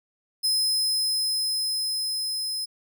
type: tone with level ramp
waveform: sawtooth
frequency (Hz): 5100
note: D#8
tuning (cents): +42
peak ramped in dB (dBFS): -18 to -25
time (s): 0.43-2.66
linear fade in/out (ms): 20
effects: none